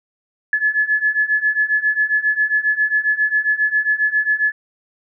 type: beating tone pair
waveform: sine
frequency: 1710 / 1717.4 Hz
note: A6 / A6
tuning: -50 / -42 cents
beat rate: 7.4 Hz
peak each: -19 / -17 dBFS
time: 0.53-4.52 s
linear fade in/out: 2 ms
effects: none